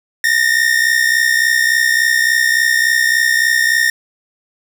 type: tone pair together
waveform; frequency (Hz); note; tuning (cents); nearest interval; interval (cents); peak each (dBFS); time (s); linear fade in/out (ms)
45% pulse; 1800 / 1863.5; A6 / A#6; +39 / -1; minor second; 60; -14; 0.24-3.9; 2
effects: none